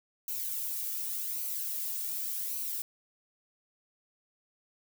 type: noise with flanger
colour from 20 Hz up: violet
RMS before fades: -35 dBFS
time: 0.28-2.82 s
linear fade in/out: 2 ms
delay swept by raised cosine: 0.57 to 1.97 ms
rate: 0.87 Hz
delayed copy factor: -0.5
effects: none